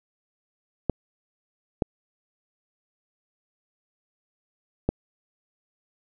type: clicks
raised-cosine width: 2 ms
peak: -8 dBFS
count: 3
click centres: 0.897 / 1.822 / 4.89 s
effects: none